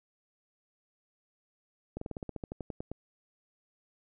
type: slowing click train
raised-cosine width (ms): 2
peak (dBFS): -24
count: 14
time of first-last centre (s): 1.97-2.916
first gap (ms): 44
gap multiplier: 1.08
effects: none